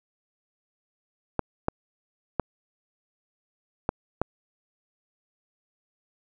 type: clicks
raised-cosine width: 1 ms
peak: -9 dBFS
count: 5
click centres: 1.393 / 1.684 / 2.397 / 3.891 / 4.216 s
effects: none